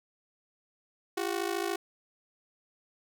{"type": "ring-modulated tone", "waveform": "sawtooth", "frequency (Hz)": 370, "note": "F#4", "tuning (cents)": 0, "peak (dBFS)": -23, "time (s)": [1.17, 1.76], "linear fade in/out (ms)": 5, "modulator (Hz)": 27, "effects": []}